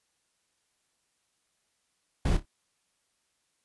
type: noise with echo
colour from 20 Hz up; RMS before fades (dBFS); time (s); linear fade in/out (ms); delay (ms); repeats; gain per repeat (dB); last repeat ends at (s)
brown; -24; 2.25-2.37; 5; 29; 3; -12; 2.457
effects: white hiss -75 dBFS RMS until 3.64 s + resampled to 24000 Hz